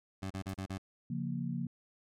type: tone bursts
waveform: 20% pulse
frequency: 95.7 Hz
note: G2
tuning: 41 cents flat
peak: -32 dBFS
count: 5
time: 0.22-0.781 s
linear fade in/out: 10 ms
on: 85 ms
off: 34 ms
type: noise with exponential decay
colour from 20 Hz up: violet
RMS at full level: -42 dBFS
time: 0.49-0.56 s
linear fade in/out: 2 ms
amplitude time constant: 15 ms
type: chord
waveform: sine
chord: Bb minor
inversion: first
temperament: just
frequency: 139.85 / 174.81 / 233.1 Hz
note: Db3 / F3 / Bb3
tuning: +16 / +2 / 0 cents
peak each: -38 dBFS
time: 1.1-1.67 s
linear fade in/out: 5 ms
effects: low-pass 10000 Hz 12 dB/octave